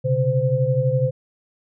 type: tone cluster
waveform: sine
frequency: 126.8 / 138.8 / 515 Hz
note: B2 / C#3 / C5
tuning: +46 / +3 / -28 cents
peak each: -21 dBFS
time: 0.04-1.11 s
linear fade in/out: 20 ms
effects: none